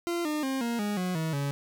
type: tone with pitch steps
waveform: 40% pulse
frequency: 343.7 / 302.7 / 266.6 / 234.8 / 206.7 / 182.07 / 160.34 / 141.21 Hz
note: F4 / D#4 / C4 / A#3 / G#3 / F#3 / E3 / C#3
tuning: -28 / -48 / +33 / +13 / -8 / -28 / -48 / +32 cents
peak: -27 dBFS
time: 0.07-1.51 s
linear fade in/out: 0 ms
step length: 180 ms
effects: 11-bit